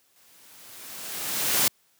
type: noise with exponential growth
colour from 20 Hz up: white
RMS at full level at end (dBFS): -20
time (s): 0.16-1.68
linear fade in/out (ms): 1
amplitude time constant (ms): 330
effects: white hiss -65 dBFS RMS until 1.99 s + high-pass 100 Hz 12 dB/octave